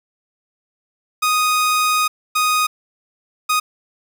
sawtooth tone bursts at uneven times, 1244.5 Hz, D#6, in tune, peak -11 dBFS, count 3, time 1.22-2.08 / 2.35-2.67 / 3.49-3.6 s, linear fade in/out 10 ms, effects none

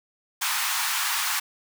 pink high-pass noise, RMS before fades -26 dBFS, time 0.41-1.4 s, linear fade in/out 10 ms, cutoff 880 Hz, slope 48 dB/octave, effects none

